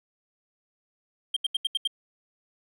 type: tone bursts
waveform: triangle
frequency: 3183 Hz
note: G7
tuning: 26 cents sharp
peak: -21 dBFS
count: 6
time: 1.34-1.875 s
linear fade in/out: 5 ms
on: 25 ms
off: 77 ms
effects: none